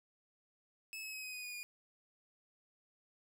sawtooth tone with pitch steps, 2600 / 2572 / 2544 / 2516 / 2488 / 2461 / 2434 Hz, E7 / E7 / D#7 / D#7 / D#7 / D#7 / D#7, -24 / -43 / +38 / +19 / -1 / -20 / -39 cents, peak -40 dBFS, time 0.93-1.63 s, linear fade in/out 0 ms, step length 100 ms, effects none

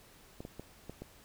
clicks, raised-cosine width 2 ms, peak -29 dBFS, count 5, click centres 0.405 / 0.451 / 0.596 / 0.896 / 1.02 s, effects pink hiss -59 dBFS RMS until 1.24 s

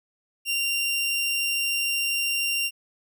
sawtooth tone, 2773 Hz, F7, 13 cents flat, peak -20 dBFS, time 0.45-2.71 s, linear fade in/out 50 ms, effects none

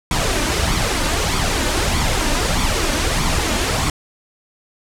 pink noise with flanger, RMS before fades -18 dBFS, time 0.11-3.9 s, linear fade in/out 2 ms, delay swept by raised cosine 0.87 to 3.37 ms, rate 1.6 Hz, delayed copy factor +0.55, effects low-pass 9000 Hz 12 dB/octave

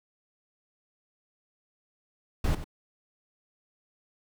brown noise with echo, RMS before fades -25 dBFS, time 2.44-2.55 s, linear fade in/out 5 ms, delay 93 ms, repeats 1, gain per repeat -12 dB, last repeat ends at 2.643 s, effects none

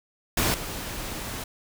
pink noise with level steps, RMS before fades -23 / -34 dBFS, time 0.37-1.44 s, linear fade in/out 5 ms, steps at 0.54 s, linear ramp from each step 2 ms, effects none

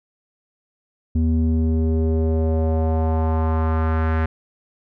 square tone with low-pass filter sweep, 80 Hz, D#2, 49 cents sharp, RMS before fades -19 dBFS, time 1.15-4.26 s, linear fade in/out 5 ms, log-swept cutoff 220 to 1700 Hz, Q 2.2, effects none

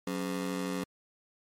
30% pulse ring-modulated tone, 230 Hz, A#3, 23 cents flat, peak -26 dBFS, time 0.07-0.84 s, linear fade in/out 2 ms, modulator 46.3 Hz, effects MP3 64 kbps

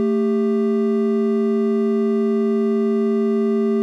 triangle tone pair together, 222.6 / 396.7 Hz, A3 / G4, +20 / +21 cents, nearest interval minor seventh, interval 1001 cents, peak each -16 / -17 dBFS, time 0-3.82 s, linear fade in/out 0 ms, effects none

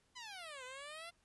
10% pulse exponential two-way sweep, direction down then up, 1031 to 498.5 to 697 Hz, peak -39 dBFS, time 0.15-1.11 s, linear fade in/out 20 ms, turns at 0.64 s, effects pink hiss -75 dBFS RMS until 1.24 s + resampled to 24000 Hz

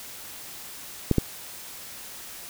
clicks, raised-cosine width 3 ms, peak -6 dBFS, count 2, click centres 1.113 / 1.183 s, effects white hiss -41 dBFS RMS until 2.49 s

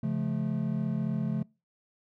triangle chord, Db augmented, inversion none, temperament just, 138.59 / 173.24 / 216.5 Hz, Db3 / F3 / A3, 0 / -14 / -28 cents, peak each -30 / -31 / -29 dBFS, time 0.03-1.43 s, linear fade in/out 5 ms, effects noise-tail reverb RT60 0.3 s tail -25 dB re dry

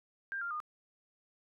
sine tone with pitch steps, 1592 / 1393.9 / 1220.5 Hz, G6 / F6 / D#6, +26 / -4 / -34 cents, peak -35 dBFS, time 0.32-0.602 s, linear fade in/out 0 ms, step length 94 ms, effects none

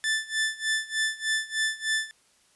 sawtooth tone with tremolo, 1760 Hz, A6, in tune, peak -19 dBFS, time 0.04-2.11 s, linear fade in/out 0 ms, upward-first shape sine, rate 3.3 Hz, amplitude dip 90%, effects white hiss -63 dBFS RMS until 2.55 s + resampled to 24000 Hz

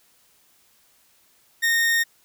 40% pulse tone, 1845 Hz, A#6, 18 cents flat, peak -17 dBFS, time 1.62-2.04 s, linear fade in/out 20 ms, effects white hiss -60 dBFS RMS until 2.24 s

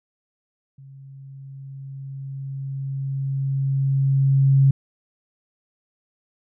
sine tone with level ramp, 136.2 Hz, C#3, 30 cents flat, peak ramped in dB -41 to -11 dBFS, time 0.78-4.71 s, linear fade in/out 5 ms, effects none

